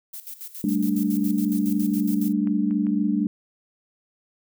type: noise with tremolo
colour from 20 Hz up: violet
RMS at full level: -36 dBFS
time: 0.13-2.33 s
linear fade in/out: 10 ms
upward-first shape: square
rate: 7.2 Hz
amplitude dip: 75%
type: chord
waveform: sine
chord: G suspended second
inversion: none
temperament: equal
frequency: 196 / 220 / 293.7 Hz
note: G3 / A3 / D4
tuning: 0 / 0 / 0 cents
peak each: -24 dBFS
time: 0.64-3.27 s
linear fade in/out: 2 ms
type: clicks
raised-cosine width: 0.5 ms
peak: -28 / -33 / -31 dBFS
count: 3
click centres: 2.473 / 2.71 / 2.868 s
effects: none